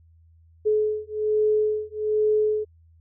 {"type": "beating tone pair", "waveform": "sine", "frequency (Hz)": [426.6, 427.8], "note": ["G#4", "A4"], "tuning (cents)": [46, -49], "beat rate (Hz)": 1.2, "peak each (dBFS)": -23, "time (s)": [0.65, 2.65], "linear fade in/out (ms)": 20, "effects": ["added 82 Hz sine -52 dBFS peak until 3 s"]}